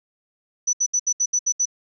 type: tone bursts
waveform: sine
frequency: 5960 Hz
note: F#8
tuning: 12 cents sharp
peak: -17 dBFS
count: 8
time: 0.67-1.656 s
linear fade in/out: 10 ms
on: 62 ms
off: 70 ms
effects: none